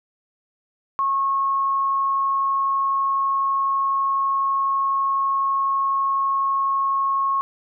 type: tone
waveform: sine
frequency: 1092 Hz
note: C#6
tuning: 26 cents flat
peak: -18 dBFS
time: 0.99-7.41 s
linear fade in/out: 0 ms
effects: none